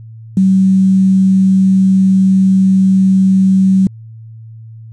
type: tone with quantisation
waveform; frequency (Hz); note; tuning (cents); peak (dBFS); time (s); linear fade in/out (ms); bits
sine; 190.5; G3; -49; -6; 0.37-3.87; 2; 6
effects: added 112 Hz sine -30 dBFS peak until 4.92 s + resampled to 22050 Hz